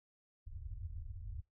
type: low-pass noise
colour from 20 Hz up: white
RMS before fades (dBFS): -45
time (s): 0.46-1.42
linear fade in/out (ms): 10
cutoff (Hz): 100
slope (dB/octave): 48
effects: noise-tail reverb RT60 0.2 s tail -26 dB re dry